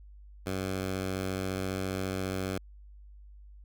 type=tone; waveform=10% pulse; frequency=94.6 Hz; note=F#2; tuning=39 cents sharp; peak=-23 dBFS; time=0.46-2.58 s; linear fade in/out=5 ms; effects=added 50 Hz sine -48 dBFS peak until 3.64 s